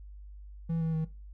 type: tone with pitch steps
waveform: triangle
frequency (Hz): 164.81 / 161.89 / 159.01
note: E3 / E3 / D#3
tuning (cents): 0 / -31 / +38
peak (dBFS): -26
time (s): 0.69-1.05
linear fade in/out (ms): 10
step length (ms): 120
effects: noise-tail reverb RT60 0.3 s tail -18 dB re dry + added 50 Hz sine -44 dBFS peak until 1.33 s